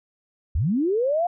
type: linear sweep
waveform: sine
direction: up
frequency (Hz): 55 to 721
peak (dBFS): -19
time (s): 0.55-1.27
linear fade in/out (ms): 5
effects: none